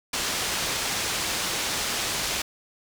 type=low-pass noise; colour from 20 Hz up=white; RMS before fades=-28 dBFS; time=0.13-2.42 s; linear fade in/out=5 ms; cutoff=6600 Hz; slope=12 dB/octave; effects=none